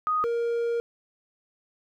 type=tone pair in turn; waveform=sine / triangle; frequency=1244.5 / 468.7 Hz; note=D#6 / A#4; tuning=0 / +9 cents; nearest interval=octave + perfect fourth; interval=1691 cents; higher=first; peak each=-22 dBFS; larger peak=neither; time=0.07-0.24 / 0.24-0.8 s; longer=second; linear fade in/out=0 ms; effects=none